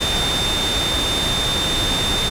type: tone in noise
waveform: sine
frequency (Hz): 3600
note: A7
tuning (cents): +39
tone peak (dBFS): -20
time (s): 0-2.3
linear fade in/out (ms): 20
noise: pink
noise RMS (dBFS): -22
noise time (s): 0-2.3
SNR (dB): -1
effects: low-pass 10000 Hz 12 dB/octave